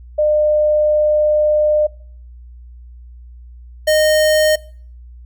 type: tone pair in turn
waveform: sine / square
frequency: 604 / 616.3 Hz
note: D5 / D#5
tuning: +48 / -17 cents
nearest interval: unison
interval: 35 cents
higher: second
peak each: -11 dBFS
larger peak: neither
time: 0.18-1.87 / 3.87-4.56 s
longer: first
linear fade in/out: 10 ms
effects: noise-tail reverb RT60 0.5 s tail -23 dB re dry + added 60 Hz sine -35 dBFS peak until 5.25 s